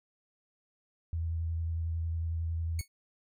sine tone with vibrato, 82.41 Hz, E2, in tune, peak -30 dBFS, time 1.13-2.81 s, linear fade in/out 0 ms, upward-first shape triangle, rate 11 Hz, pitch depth 23 cents each way
10% pulse tone with exponential decay, 2216 Hz, C#7, 1 cent flat, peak -26 dBFS, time 2.79-2.88 s, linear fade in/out 2 ms, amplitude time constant 19 ms
effects none

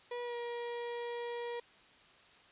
35% pulse tone with pitch glide, 484.3 to 475.7 Hz, B4 to A#4, -34 to +35 cents, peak -36 dBFS, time 0.11-1.6 s, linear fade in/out 5 ms, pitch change -31 cents, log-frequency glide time 0.23-0.36 s, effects white hiss -61 dBFS RMS until 2.51 s + resampled to 8000 Hz

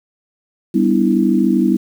sine chord, E minor seventh, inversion first, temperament equal with one note detuned, 196 / 246.9 / 293.7 / 326.4 Hz, G3 / B3 / D4 / E4, 0 / 0 / 0 / -17 cents, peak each -16 / -16 / -20 / -16 dBFS, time 0.74-1.77 s, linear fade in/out 10 ms, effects 7-bit

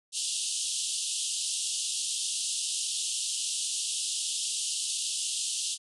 white band-pass noise, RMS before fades -32 dBFS, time 0.12-5.78 s, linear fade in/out 50 ms, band 2800 to 10000 Hz, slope 96 dB/octave, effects none

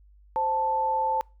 sine tone pair together, 523.3 / 880.9 Hz, C5 / A5, 0 / +2 cents, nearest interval major sixth, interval 902 cents, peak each -31 / -23 dBFS, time 0.36-1.21 s, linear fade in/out 0 ms, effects noise-tail reverb RT60 0.3 s tail -26 dB re dry + added 50 Hz sine -52 dBFS peak until 1.4 s

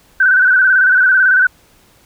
sine tone with vibrato, 1514 Hz, F#6, 39 cents sharp, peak -7 dBFS, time 0.2-1.47 s, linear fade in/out 5 ms, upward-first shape square, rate 18 Hz, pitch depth 45 cents each way, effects pink hiss -50 dBFS RMS until 2.05 s

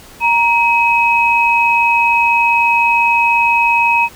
sine tone pair together, 937.6 / 2546 Hz, A#5 / D#7, +10 / +39 cents, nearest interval octave + perfect fourth, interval 1729 cents, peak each -12 dBFS, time 0.2-4.09 s, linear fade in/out 50 ms, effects pink hiss -39 dBFS RMS until 4.15 s

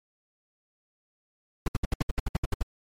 brown noise bursts, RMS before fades -24 dBFS, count 12, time 1.66-2.627 s, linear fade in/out 5 ms, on 21 ms, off 65 ms, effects MP3 64 kbps

